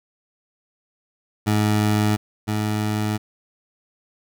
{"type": "tone pair in turn", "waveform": "20% pulse", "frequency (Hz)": [105.8, 106.41], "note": ["G#2", "G#2"], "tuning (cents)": [33, 43], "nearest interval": "unison", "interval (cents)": 10, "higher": "second", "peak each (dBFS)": [-12, -16], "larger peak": "first", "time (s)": [[1.46, 2.17], [2.47, 3.18]], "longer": "neither", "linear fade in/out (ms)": 20, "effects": []}